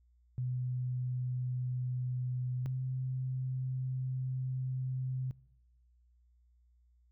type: tone pair in turn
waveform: sine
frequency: 125.8 / 129.26 Hz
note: B2 / C3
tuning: +32 / -21 cents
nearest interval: unison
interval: 47 cents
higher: second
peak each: -32 / -33 dBFS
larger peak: first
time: 0.38-2.66 / 2.66-5.31 s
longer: second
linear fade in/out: 0 ms
effects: noise-tail reverb RT60 1.0 s tail -22 dB re dry + added 60 Hz sine -64 dBFS peak until 7.11 s